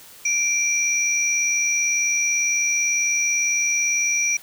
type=tone pair together; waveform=sine; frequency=2349 / 5811 Hz; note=D7 / F#8; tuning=0 / -32 cents; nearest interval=octave + major third; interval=1568 cents; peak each=-21 dBFS; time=0.25-4.37 s; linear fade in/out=5 ms; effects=white hiss -45 dBFS RMS until 4.42 s